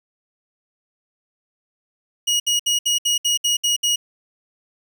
25% pulse tone bursts, 2895 Hz, F#7, 38 cents flat, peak -13 dBFS, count 9, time 2.27-3.96 s, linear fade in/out 10 ms, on 130 ms, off 65 ms, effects none

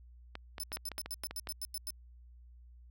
clicks, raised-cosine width 0.3 ms, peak -25 dBFS, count 10, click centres 0.354 / 0.582 / 0.719 / 0.77 / 0.917 / 0.981 / 1.06 / 1.237 / 1.31 / 1.472 s
10% pulse tone bursts, 5274 Hz, E8, in tune, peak -31 dBFS, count 11, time 0.6-1.904 s, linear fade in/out 0 ms, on 34 ms, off 93 ms
effects added 60 Hz sine -53 dBFS peak until 2.9 s

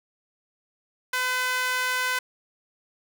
sawtooth tone with high-pass filter, 506 Hz, B4, 42 cents sharp, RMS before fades -26 dBFS, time 1.13-2.19 s, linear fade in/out 5 ms, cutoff 1400 Hz, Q 2, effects none

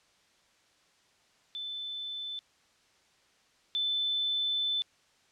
sine tone pair in turn, 3520 / 3520 Hz, A7 / A7, 0 / 0 cents, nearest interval unison, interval 0 cents, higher neither, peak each -35 / -27 dBFS, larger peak second, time 1.55-2.39 / 3.75-4.82 s, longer second, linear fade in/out 0 ms, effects white hiss -66 dBFS RMS until 5.31 s + low-pass 6000 Hz 12 dB/octave

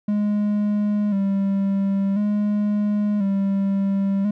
triangle tone with vibrato, 202 Hz, G#3, 48 cents flat, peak -16 dBFS, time 0.08-4.31 s, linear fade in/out 5 ms, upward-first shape square, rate 0.48 Hz, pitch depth 48 cents each way, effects none

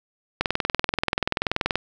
click train, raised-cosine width 0.3 ms, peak -5 dBFS, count 29, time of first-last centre 0.41-1.756 s, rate 20.8 Hz, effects none

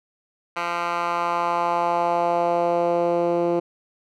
10% pulse tone with band-pass filter sweep, 172.3 Hz, F3, 23 cents flat, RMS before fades -22 dBFS, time 0.56-3.6 s, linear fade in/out 10 ms, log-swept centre 1600 to 390 Hz, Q 1.9, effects none

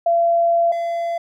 sine / triangle tone pair in turn, 680 / 680 Hz, F5 / F5, -46 / -46 cents, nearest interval unison, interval 0 cents, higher neither, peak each -13 / -18 dBFS, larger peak first, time 0.06-0.72 / 0.72-1.18 s, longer first, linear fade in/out 5 ms, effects none

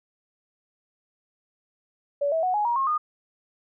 sine tone with pitch steps, 571 / 648.4 / 736.2 / 836 / 949.3 / 1077.9 / 1224 Hz, D5 / E5 / F#5 / G#5 / A#5 / C#6 / D#6, -49 / -29 / -9 / +11 / +31 / -49 / -29 cents, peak -21 dBFS, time 2.21-2.98 s, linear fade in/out 10 ms, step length 110 ms, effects none

